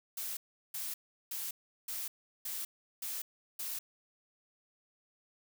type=noise bursts; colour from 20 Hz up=blue; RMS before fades=-39 dBFS; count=7; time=0.17-3.79 s; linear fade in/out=5 ms; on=200 ms; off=370 ms; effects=none